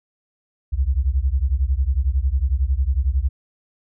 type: beating tone pair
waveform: sine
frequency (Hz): 61.74 / 72.74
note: B1 / D2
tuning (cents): 0 / -16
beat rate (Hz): 11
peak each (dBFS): -19 / -20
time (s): 0.72-3.29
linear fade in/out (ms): 20
effects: none